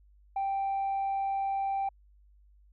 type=tone; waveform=sine; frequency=784 Hz; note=G5; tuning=in tune; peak=-26 dBFS; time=0.36-1.89 s; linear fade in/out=5 ms; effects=tanh soft clip ceiling -26 dBFS + added 50 Hz sine -57 dBFS peak until 2.72 s